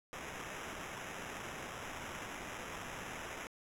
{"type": "noise with sample-and-hold", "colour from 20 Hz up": "violet", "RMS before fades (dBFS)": -45, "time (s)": [0.13, 3.47], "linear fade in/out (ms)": 0, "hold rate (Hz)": 4410, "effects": ["low-pass 12000 Hz 12 dB/octave"]}